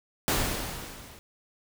pink noise with level ramp, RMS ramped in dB -24 to -50 dBFS, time 0.28-1.19 s, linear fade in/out 0 ms, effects none

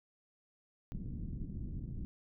pink low-pass noise, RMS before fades -41 dBFS, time 0.92-2.05 s, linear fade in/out 0 ms, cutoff 240 Hz, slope 24 dB/octave, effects none

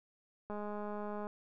click train, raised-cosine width 1 ms, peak -29 dBFS, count 161, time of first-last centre 0.5-1.269 s, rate 208 Hz, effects none

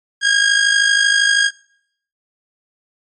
sawtooth tone with amplitude modulation, 1628 Hz, G#6, 35 cents flat, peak -5 dBFS, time 0.21-1.51 s, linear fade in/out 50 ms, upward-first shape sine, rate 52.8 Hz, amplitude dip 60%, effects noise-tail reverb RT60 0.7 s tail -25 dB re dry + MP3 32 kbps

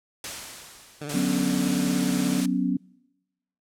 white noise with exponential decay, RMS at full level -32 dBFS, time 0.24-1.81 s, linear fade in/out 2 ms, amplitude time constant 340 ms
15% pulse tone with vibrato, 146.83 Hz, D3, in tune, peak -26 dBFS, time 1.01-2.41 s, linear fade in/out 5 ms, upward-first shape sine, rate 17 Hz, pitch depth 51 cents each way
white noise, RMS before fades -32 dBFS, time 1.09-2.46 s, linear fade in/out 5 ms
sine chord, F# suspended fourth, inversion none, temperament equal, 185 / 246.9 / 277.2 Hz, F#3 / B3 / C#4, 0 / 0 / 0 cents, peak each -26 dBFS, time 1.14-2.77 s, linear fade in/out 5 ms
effects noise-tail reverb RT60 1.0 s tail -26 dB re dry + low-pass 10000 Hz 12 dB/octave

